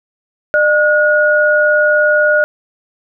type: tone pair together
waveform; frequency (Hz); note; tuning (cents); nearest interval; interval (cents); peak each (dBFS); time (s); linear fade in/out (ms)
sine; 602.7 / 1446; D5 / F#6; +45 / -40; octave + minor third; 1515; -11; 0.54-2.44; 0
effects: none